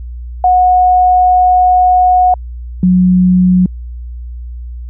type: tone pair in turn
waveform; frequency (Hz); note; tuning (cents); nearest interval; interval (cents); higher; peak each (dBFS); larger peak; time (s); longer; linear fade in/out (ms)
sine; 730 / 182.5; F#5 / F#3; -24 / -24; 2 octaves; 2400; first; -5; neither; 0.44-2.34 / 2.83-3.66; first; 2
effects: added 60 Hz sine -22 dBFS peak until 4.89 s